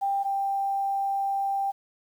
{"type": "tone pair in turn", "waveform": "sine", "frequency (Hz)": [792, 788.5], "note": ["G5", "G5"], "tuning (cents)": [18, 10], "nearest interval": "unison", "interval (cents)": 8, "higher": "first", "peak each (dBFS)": [-23, -24], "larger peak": "first", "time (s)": [[0.01, 0.24], [0.24, 1.72]], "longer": "second", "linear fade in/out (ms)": 20, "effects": ["9-bit"]}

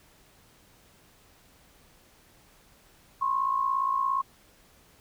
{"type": "tone pair together", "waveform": "sine", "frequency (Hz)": [1028.7, 1086], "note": ["C6", "C#6"], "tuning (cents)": [-30, -36], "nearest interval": "minor second", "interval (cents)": 94, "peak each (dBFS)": [-30, -25], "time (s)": [3.21, 4.22], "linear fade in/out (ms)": 10, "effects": ["pink hiss -59 dBFS RMS until 5 s"]}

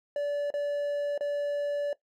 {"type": "tone with dropouts", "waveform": "triangle", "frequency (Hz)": 578, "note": "D5", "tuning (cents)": -28, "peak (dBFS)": -25, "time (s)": [0.16, 1.93], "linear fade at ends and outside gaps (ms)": 2, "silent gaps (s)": [[0.504, 0.539], [1.178, 1.208]], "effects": ["noise-tail reverb RT60 0.1 s tail -17 dB re dry"]}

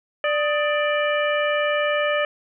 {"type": "harmonic tone with a mistuned harmonic", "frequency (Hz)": 590, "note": "D5", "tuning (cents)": 8, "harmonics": [1, 2, 3, 4, 5], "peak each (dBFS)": [-21, -27, -26, -29, -31], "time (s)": [0.24, 2.25], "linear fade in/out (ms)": 2, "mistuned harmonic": 2, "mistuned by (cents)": 100, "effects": []}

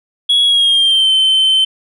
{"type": "tone with pitch glide", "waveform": "sine", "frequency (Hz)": [3344, 3084], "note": ["G#7", "G7"], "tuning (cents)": [11, -29], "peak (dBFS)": -6, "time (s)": [0.29, 1.65], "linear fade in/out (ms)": 10, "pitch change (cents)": -140, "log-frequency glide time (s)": [0.44, 1.11], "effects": ["tanh soft clip ceiling -7 dBFS"]}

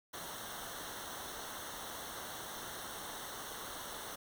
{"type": "noise with comb filter", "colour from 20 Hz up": "pink", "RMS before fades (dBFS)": -45, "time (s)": [0.13, 4.16], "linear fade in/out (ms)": 10, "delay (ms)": 0.41, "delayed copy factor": -0.8, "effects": []}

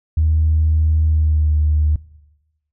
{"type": "tone with pitch glide", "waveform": "sine", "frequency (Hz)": [78.4, 75.9], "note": ["D#2", "D#2"], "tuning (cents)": [14, -42], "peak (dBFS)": -11, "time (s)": [0.17, 1.96], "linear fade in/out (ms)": 5, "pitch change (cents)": -56, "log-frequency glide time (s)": [1.06, 1.54], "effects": ["noise-tail reverb RT60 1.0 s tail -21 dB re dry", "tanh soft clip ceiling -7 dBFS"]}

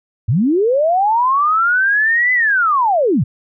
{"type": "linear two-way sweep", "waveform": "sine", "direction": "up then down", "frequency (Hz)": [92.5, 2025, 92.5], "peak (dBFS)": -11, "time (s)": [0.28, 3.24], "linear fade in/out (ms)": 10, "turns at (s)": 2.33, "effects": []}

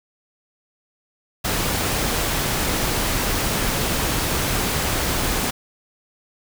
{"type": "noise", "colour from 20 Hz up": "pink", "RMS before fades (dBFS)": -22, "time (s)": [1.44, 5.51], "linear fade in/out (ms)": 10, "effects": []}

